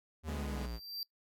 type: linear sweep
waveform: square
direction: down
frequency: 80 to 55 Hz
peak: -39 dBFS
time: 0.23-0.8 s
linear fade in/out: 50 ms
type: chord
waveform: sawtooth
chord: G# diminished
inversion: second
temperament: equal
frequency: 146.83 / 207.7 / 246.9 Hz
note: D3 / G#3 / B3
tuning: 0 / 0 / 0 cents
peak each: -41 / -40 / -44 dBFS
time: 0.27-0.67 s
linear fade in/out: 20 ms
type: tone with exponential growth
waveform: square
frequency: 4699 Hz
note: D8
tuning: in tune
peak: -36 dBFS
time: 0.38-1.03 s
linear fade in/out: 1 ms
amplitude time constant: 140 ms
effects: noise-tail reverb RT60 0.1 s tail -22 dB re dry